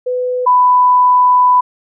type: tone pair in turn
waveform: sine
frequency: 500 / 995.4 Hz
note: B4 / B5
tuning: +21 / +13 cents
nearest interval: octave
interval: 1192 cents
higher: second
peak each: -14 / -6 dBFS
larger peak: second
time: 0.06-0.46 / 0.46-1.61 s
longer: second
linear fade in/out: 10 ms
effects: none